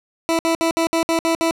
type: tone bursts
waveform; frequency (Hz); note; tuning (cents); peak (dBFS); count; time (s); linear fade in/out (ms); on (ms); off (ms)
20% pulse; 329.6; E4; 0; -11; 8; 0.29-1.51; 0; 100; 60
effects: low-pass 12000 Hz 12 dB/octave

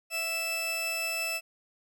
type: tone pair together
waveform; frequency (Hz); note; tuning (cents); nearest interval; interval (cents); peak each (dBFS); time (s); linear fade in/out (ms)
sawtooth; 660.7 / 2637; E5 / E7; +4 / 0; 2 octaves; 2396; -34 / -27; 0.1-1.41; 50
effects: none

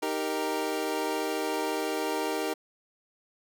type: chord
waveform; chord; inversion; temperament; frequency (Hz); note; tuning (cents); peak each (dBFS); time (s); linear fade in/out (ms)
25% pulse; Eb major; none; equal with one note detuned; 310.2 / 392 / 466.2; Eb4 / G4 / Bb4; -5 / 0 / 0; -29; 0.02-2.54; 10
effects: none

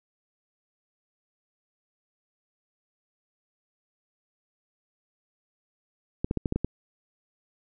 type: clicks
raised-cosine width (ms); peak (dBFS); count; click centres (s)
3; -13; 7; 6.245 / 6.311 / 6.373 / 6.458 / 6.524 / 6.56 / 6.646
effects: none

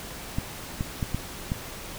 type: clicks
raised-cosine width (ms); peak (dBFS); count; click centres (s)
5; -14; 5; 0.385 / 0.809 / 1.028 / 1.146 / 1.519
effects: pink hiss -39 dBFS RMS until 1.98 s

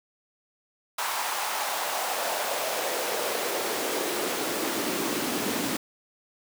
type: noise with high-pass filter sweep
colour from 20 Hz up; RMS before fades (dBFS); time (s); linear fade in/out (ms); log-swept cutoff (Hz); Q
pink; -29; 0.98-5.77; 5; 950 to 230; 2.3
effects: none

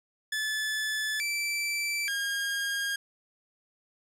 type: tone with pitch steps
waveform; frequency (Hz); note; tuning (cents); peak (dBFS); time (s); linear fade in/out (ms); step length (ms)
sawtooth; 1734 / 2330 / 1622; A6 / D7 / G#6; -26 / -14 / -41; -25; 0.32-2.96; 5; 880
effects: low-pass 12000 Hz 12 dB/octave + 10-bit

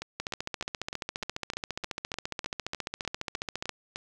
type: two click trains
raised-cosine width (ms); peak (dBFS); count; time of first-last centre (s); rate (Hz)
0.2; -15 / -18; 52 / 14; 0.2-3.693 / 0.02-3.959; 14.6 / 3.3
effects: none

